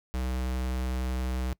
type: tone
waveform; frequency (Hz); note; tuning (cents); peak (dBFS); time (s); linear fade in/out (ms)
square; 63.5; B1; +49; -29; 0.14-1.53; 0
effects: noise-tail reverb RT60 0.1 s tail -23 dB re dry